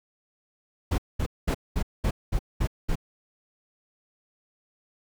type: noise bursts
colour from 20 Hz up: brown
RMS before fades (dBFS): -24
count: 8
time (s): 0.91-2.956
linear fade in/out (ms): 10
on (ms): 72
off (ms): 210
effects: none